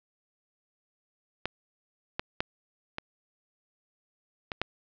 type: clicks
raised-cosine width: 0.3 ms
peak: -13 / -13 / -11 / -17 / -17 / -11 dBFS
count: 6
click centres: 1.456 / 2.195 / 2.405 / 2.984 / 4.518 / 4.616 s
effects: low-pass 5000 Hz 12 dB/octave